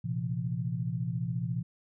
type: chord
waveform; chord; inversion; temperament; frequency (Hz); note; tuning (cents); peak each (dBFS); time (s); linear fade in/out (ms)
sine; Bb suspended second; none; equal with one note detuned; 116.54 / 130.81 / 170.13; Bb2 / C3 / F3; 0 / 0 / -45; -34; 0.04-1.63; 10
effects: none